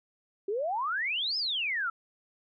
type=exponential two-way sweep; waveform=sine; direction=up then down; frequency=380 to 5274 to 1298 Hz; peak=-28 dBFS; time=0.48-1.9 s; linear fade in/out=5 ms; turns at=1.37 s; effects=none